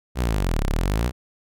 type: linear two-way sweep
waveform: sawtooth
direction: down then up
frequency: 65.7 to 31.65 to 65.7 Hz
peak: -16 dBFS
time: 0.15-1.12 s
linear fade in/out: 50 ms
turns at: 0.66 s
effects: none